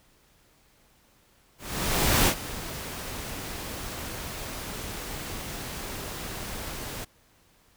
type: noise with ADSR envelope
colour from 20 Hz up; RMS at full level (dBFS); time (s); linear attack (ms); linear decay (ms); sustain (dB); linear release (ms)
pink; -20; 1.58-7.05; 690; 74; -16; 12
effects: pink hiss -62 dBFS RMS until 7.76 s